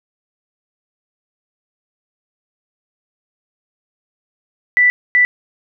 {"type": "tone bursts at uneven times", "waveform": "sine", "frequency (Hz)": 1975.5, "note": "B6", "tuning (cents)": 0, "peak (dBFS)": -8, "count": 2, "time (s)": [[4.77, 4.9], [5.15, 5.25]], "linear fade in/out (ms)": 0, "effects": []}